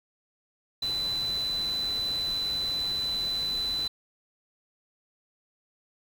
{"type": "tone in noise", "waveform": "sine", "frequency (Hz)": 4002, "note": "B7", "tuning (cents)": 22, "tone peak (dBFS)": -27, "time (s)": [0.82, 3.88], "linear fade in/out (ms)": 5, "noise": "pink", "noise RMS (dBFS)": -42, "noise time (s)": [0.82, 3.88], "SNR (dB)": 12, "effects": []}